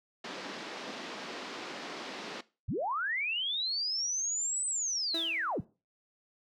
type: band-pass noise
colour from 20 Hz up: pink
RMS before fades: -42 dBFS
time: 0.24-2.41 s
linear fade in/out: 5 ms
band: 230 to 5200 Hz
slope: 24 dB/octave
type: linear two-way sweep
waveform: sine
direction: up then down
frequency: 60.1 to 8180 to 60.1 Hz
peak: -30 dBFS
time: 2.68-5.61 s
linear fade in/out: 10 ms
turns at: 4.66 s
type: tone with exponential decay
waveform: 30% pulse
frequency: 329.6 Hz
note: E4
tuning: in tune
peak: -32 dBFS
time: 5.14-5.65 s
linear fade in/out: 5 ms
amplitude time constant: 110 ms
effects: noise-tail reverb RT60 0.3 s tail -19 dB re dry